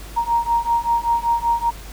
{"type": "beating tone pair", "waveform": "sine", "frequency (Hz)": [932.3, 937.5], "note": ["A#5", "A#5"], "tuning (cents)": [0, 10], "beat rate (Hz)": 5.2, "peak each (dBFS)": [-20, -19], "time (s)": [0.16, 1.71], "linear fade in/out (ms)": 20, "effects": ["added 50 Hz sine -35 dBFS peak until 1.92 s", "pink hiss -40 dBFS RMS until 1.92 s"]}